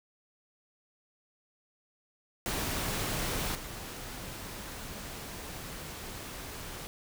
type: noise with level steps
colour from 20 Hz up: pink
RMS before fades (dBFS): -33 / -42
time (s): 2.46-6.87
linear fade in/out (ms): 0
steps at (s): 3.55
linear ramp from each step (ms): 2
effects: none